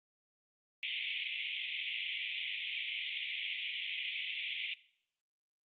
pink band-pass noise, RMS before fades -39 dBFS, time 0.83-4.74 s, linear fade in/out 0 ms, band 2100 to 3500 Hz, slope 96 dB/octave, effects noise-tail reverb RT60 0.6 s tail -18 dB re dry + Opus 32 kbps

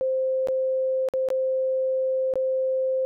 sine tone with dropouts, 523 Hz, C5, 1 cent flat, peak -21 dBFS, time 0.01-3.05 s, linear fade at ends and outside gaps 0 ms, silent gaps 0.473-0.485 / 1.087-1.137 / 1.287-1.303 / 2.338-2.356 s, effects none

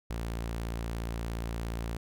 sawtooth tone, 57.1 Hz, A#1, 35 cents flat, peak -29 dBFS, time 0.1-1.97 s, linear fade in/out 5 ms, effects none

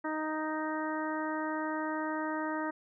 harmonic tone, 311.1 Hz, D#4, in tune, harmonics 1 / 2 / 3 / 4 / 5 / 6, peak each -35 / -39 / -38 / -41 / -42 / -43 dBFS, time 0.04-2.71 s, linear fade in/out 10 ms, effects none

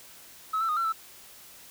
sine tone with pitch steps, 1288 / 1334 / 1236 / 1354 / 1319 Hz, E6 / E6 / D#6 / E6 / E6, -41 / +20 / -12 / +46 / +1 cents, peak -23 dBFS, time 0.53-0.925 s, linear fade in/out 10 ms, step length 79 ms, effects tanh soft clip ceiling -22 dBFS + white hiss -50 dBFS RMS until 1.7 s

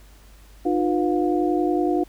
sine tone cluster, 304.1 / 354.8 / 493.3 / 714 Hz, D#4 / F4 / B4 / F5, -40 / +27 / -2 / +38 cents, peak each -22 / -22 / -31 / -26 dBFS, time 0.65-2.04 s, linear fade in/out 10 ms, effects added 50 Hz sine -46 dBFS peak until 2.08 s + pink hiss -54 dBFS RMS until 2.08 s

